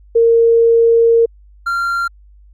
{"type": "tone pair in turn", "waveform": ["sine", "triangle"], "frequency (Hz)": [461.3, 1382.3], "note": ["A#4", "F6"], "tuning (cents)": [-18, -18], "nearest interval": "octave + perfect fifth", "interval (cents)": 1900, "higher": "second", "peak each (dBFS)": [-7, -13], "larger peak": "first", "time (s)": [[0.15, 1.26], [1.66, 2.08]], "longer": "first", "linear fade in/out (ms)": 10, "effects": ["added 50 Hz sine -41 dBFS peak until 2.53 s"]}